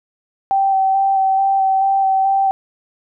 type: tone with vibrato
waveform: sine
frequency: 775 Hz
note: G5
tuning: 20 cents flat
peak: -12 dBFS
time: 0.51-2.51 s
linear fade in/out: 0 ms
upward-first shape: square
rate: 2.3 Hz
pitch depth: 13 cents each way
effects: none